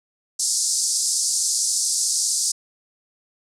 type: band-pass noise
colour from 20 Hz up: white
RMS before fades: -22 dBFS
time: 0.39-2.52 s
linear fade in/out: 10 ms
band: 4700 to 9400 Hz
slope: 48 dB/octave
effects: none